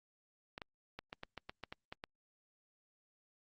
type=clicks; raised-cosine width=0.3 ms; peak=-28 dBFS; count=11; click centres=0.579 / 0.618 / 0.99 / 1.129 / 1.234 / 1.377 / 1.495 / 1.637 / 1.725 / 1.925 / 2.039 s; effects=Opus 48 kbps